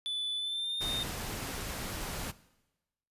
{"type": "tone with pitch glide", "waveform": "triangle", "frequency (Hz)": [3483, 3654], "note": ["A7", "A#7"], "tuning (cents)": [-18, -35], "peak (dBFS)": -31, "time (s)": [0.06, 1.03], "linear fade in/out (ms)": 0, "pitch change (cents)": 83, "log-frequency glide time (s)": [0.37, 0.82]}
{"type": "noise", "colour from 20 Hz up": "pink", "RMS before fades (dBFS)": -38, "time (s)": [0.8, 2.32], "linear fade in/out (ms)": 20}
{"effects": ["noise-tail reverb RT60 1.0 s tail -19 dB re dry", "resampled to 32000 Hz"]}